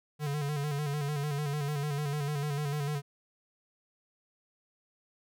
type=tone with vibrato; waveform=square; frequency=145.8 Hz; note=D3; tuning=12 cents flat; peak=-31 dBFS; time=0.19-3.02 s; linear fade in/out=50 ms; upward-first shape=square; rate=6.7 Hz; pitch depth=51 cents each way; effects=none